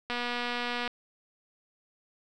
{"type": "click train", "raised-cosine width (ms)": 0.3, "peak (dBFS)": -17, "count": 189, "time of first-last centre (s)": [0.1, 0.877], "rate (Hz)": 242, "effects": []}